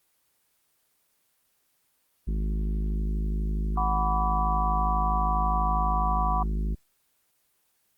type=harmonic tone; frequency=52.3 Hz; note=G#1; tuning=13 cents sharp; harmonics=1 / 3 / 4 / 5 / 6 / 7 / 8; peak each=-25 / -36 / -37 / -46 / -48 / -46 / -55 dBFS; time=2.27-6.75 s; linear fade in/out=10 ms
type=chord; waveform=sine; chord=B minor; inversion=second; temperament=equal with one note detuned; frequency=740 / 987.8 / 1153.1 Hz; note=F#5 / B5 / D6; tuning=0 / 0 / -32 cents; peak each=-29 dBFS; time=3.77-6.43 s; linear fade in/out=5 ms
effects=white hiss -70 dBFS RMS until 7.97 s + Opus 24 kbps